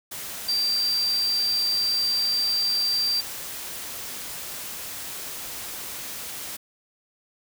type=tone in noise; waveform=sine; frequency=4699 Hz; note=D8; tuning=in tune; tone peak=-21 dBFS; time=0.48-3.21 s; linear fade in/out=10 ms; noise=white; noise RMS=-35 dBFS; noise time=0.11-6.57 s; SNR=+11 dB; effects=none